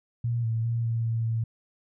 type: tone with pitch steps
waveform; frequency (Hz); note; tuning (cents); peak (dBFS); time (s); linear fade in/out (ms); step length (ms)
sine; 118.2 / 113.1 / 116.5 / 114.9 / 114.2 / 113.5; A#2 / A2 / A#2 / A#2 / A#2 / A#2; +24 / +48 / -1 / -25 / -35 / -46; -24; 0.24-1.44; 5; 200
effects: none